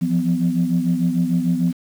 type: tone cluster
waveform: sine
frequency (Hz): 170.7 / 177.4 / 250.8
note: F3 / F3 / B3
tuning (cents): -39 / +27 / +27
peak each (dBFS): -20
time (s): 0.01-1.73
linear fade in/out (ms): 20
effects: tanh soft clip ceiling -8 dBFS + 7-bit